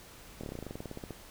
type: slowing click train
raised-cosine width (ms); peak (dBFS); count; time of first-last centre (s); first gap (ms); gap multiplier
2; -26; 17; 0.41-1.107; 25; 1.07
effects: pink hiss -52 dBFS RMS until 1.3 s

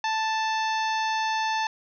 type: harmonic tone with a mistuned harmonic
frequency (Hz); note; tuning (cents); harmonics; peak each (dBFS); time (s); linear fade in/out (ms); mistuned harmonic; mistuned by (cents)
880; A5; 0; 1 / 2 / 3 / 4 / 5 / 6 / 7; -25 / -31 / -35 / -37 / -39 / -41 / -42; 0.04-1.67; 2; 4; +15
effects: none

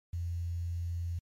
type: tone with quantisation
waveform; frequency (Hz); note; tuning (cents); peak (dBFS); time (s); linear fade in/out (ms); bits
sine; 85.8; F2; -30; -32; 0.13-1.19; 5; 10
effects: MP3 64 kbps

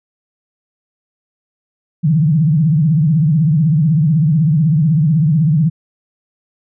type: tone with vibrato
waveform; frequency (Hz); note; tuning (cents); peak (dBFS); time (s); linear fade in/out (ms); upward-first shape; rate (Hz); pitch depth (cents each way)
sine; 155.3; D#3; -3; -9; 2.03-5.7; 20; triangle; 16; 220
effects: none

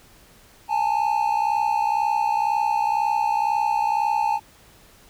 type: tone pair together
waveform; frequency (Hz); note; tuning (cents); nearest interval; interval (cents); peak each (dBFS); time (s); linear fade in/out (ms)
triangle; 830.6 / 892.6; G#5 / A5; 0 / +25; minor second; 125; -20; 0.68-4.4; 50
effects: pink hiss -52 dBFS RMS until 5.09 s

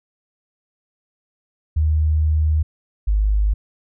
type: tone pair in turn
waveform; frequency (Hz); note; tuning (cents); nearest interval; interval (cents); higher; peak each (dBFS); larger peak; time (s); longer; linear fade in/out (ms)
sine; 77.4 / 51.54; D#2 / G#1; -9 / -12; perfect fifth; 703; first; -14; neither; 1.76-2.63 / 3.07-3.54; first; 10
effects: none

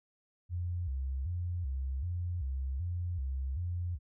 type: tone with vibrato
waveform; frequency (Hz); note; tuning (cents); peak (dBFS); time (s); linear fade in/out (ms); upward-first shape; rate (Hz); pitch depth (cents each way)
sine; 76.5; D#2; -29; -32; 0.49-3.99; 50; square; 1.3; 240
effects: none

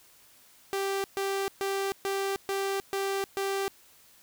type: tone bursts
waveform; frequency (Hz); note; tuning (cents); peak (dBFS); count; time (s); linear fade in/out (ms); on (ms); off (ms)
sawtooth; 392; G4; 0; -24; 7; 0.73-3.68; 0; 310; 130
effects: white hiss -58 dBFS RMS until 4.22 s

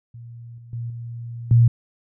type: tone with level steps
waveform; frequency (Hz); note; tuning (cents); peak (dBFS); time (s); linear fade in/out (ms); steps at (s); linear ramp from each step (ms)
sine; 117.7; A#2; +17; -36 / -40 / -26 / -30 / -10; 0.14-1.68; 5; 0.58 / 0.73 / 0.9 / 1.51; 2
effects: none

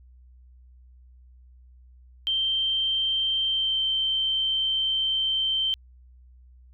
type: tone with pitch glide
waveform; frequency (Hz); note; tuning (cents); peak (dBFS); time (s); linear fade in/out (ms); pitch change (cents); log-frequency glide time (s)
sine; 3136 to 3116; G7 to G7; 0 to -11; -22; 2.27-5.74; 0; -11; 3.46-3.8
effects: added 62 Hz sine -49 dBFS peak until 6.73 s

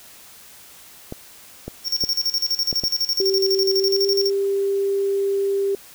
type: clicks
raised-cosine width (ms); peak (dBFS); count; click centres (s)
2; -16; 5; 1.124 / 1.68 / 2.038 / 2.728 / 2.837
type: tone with tremolo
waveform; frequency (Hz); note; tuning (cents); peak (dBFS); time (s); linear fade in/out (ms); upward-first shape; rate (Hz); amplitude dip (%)
square; 5500; F8; -27; -18; 1.84-4.31; 50; square; 12; 80
type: tone with pitch glide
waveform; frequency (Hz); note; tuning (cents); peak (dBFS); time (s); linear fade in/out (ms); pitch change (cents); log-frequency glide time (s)
sine; 387 to 395.4; G4 to G4; -22 to +15; -18; 3.2-5.75; 2; +37; 3.78-4.06
effects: white hiss -45 dBFS RMS until 5.94 s

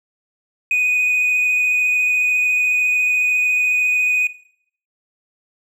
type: tone with vibrato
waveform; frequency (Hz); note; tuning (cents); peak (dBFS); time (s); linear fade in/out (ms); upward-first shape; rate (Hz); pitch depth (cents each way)
triangle; 2489; D#7; 0; -12; 0.71-4.27; 2; sine; 14; 11
effects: noise-tail reverb RT60 0.6 s tail -19 dB re dry + tanh soft clip ceiling -9 dBFS

